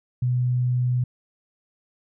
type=tone; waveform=sine; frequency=124.5 Hz; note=B2; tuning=14 cents sharp; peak=-19 dBFS; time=0.22-1.04 s; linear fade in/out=5 ms; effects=none